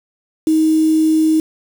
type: tone with quantisation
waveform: sine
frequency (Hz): 315.3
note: D#4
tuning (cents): +23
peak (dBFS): -10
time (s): 0.47-1.4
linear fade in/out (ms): 2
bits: 5
effects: none